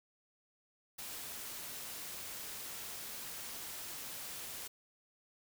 white noise, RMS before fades -45 dBFS, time 0.98-4.68 s, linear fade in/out 10 ms, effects none

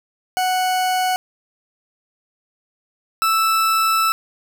40% pulse tone pair in turn, 740 / 1318.5 Hz, F#5 / E6, 0 / 0 cents, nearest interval minor seventh, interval 1000 cents, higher second, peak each -16 / -14 dBFS, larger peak second, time 0.37-1.16 / 3.22-4.12 s, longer second, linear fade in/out 0 ms, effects none

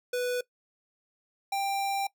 square tone pair in turn, 493.9 / 789.5 Hz, B4 / G5, 0 / +12 cents, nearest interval minor sixth, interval 812 cents, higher second, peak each -28 dBFS, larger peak neither, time 0.13-0.41 / 1.52-2.07 s, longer second, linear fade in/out 5 ms, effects noise-tail reverb RT60 0.1 s tail -20 dB re dry

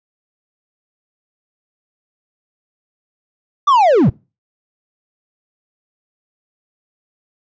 triangle linear sweep, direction down, 1200 to 87.2 Hz, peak -6 dBFS, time 3.67-4.1 s, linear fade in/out 10 ms, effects noise-tail reverb RT60 0.3 s tail -24 dB re dry + resampled to 16000 Hz

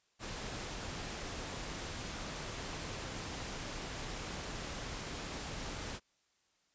pink noise, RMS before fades -42 dBFS, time 0.19-6 s, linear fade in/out 50 ms, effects white hiss -75 dBFS RMS until 6.74 s + resampled to 16000 Hz

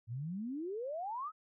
sine exponential sweep, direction up, 108.4 to 1318.5 Hz, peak -37 dBFS, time 0.07-1.32 s, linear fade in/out 50 ms, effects none

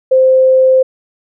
sine tone, 521 Hz, C5, 7 cents flat, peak -5 dBFS, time 0.11-0.83 s, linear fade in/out 10 ms, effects none

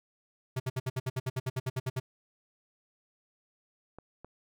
square tone bursts, 128.8 Hz, C3, 27 cents flat, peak -30 dBFS, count 15, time 0.56-2 s, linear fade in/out 10 ms, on 40 ms, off 60 ms
clicks, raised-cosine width 1 ms, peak -31 dBFS, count 2, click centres 3.986 / 4.246 s
effects none

